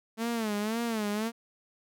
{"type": "tone with vibrato", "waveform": "sawtooth", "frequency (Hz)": 220, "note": "A3", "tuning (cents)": 0, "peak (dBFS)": -25, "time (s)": [0.17, 1.32], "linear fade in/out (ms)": 50, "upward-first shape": "sine", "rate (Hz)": 1.9, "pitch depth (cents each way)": 120, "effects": []}